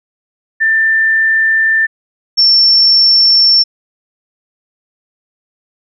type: tone pair in turn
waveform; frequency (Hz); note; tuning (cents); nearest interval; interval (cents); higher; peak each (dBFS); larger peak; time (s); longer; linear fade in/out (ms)
sine; 1783 / 5421; A6 / E8; +22 / +48; octave + perfect fifth; 1926; second; -8 / -5; second; 0.6-1.87 / 2.37-3.64; neither; 20
effects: none